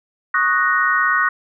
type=chord; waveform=sine; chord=D# minor seventh; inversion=third; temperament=equal; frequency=1108.7 / 1244.5 / 1480 / 1864.7 Hz; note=C#6 / D#6 / F#6 / A#6; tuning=0 / 0 / 0 / 0 cents; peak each=-21 / -21 / -18 / -19 dBFS; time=0.34-1.29 s; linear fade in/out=5 ms; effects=none